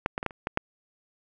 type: clicks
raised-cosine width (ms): 0.5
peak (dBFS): -9 / -14 / -18 / -12 / -29 / -13 / -8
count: 7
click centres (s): 0.061 / 0.179 / 0.229 / 0.263 / 0.308 / 0.471 / 0.574
effects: none